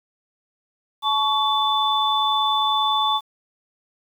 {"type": "tone cluster", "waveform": "sine", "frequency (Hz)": [862, 1120, 3505], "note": ["A5", "C#6", "A7"], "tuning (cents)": [-36, 18, -7], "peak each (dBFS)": -22, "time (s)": [1.02, 3.21], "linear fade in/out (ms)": 50, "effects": ["8-bit"]}